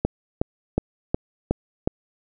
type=click train; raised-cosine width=2 ms; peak=-6 dBFS; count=6; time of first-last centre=0.05-1.875 s; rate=2.74 Hz; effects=none